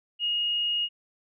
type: tone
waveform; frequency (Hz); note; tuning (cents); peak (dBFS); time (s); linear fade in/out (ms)
sine; 2867; F7; +45; -24; 0.19-0.89; 50
effects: none